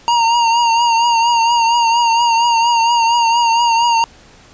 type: tone with vibrato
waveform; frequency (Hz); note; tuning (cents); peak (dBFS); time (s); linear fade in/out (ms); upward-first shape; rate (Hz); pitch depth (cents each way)
square; 932.3; A#5; 0; -11; 0.08-4.04; 0; triangle; 4.3; 51
effects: pink hiss -44 dBFS RMS until 4.53 s + resampled to 16000 Hz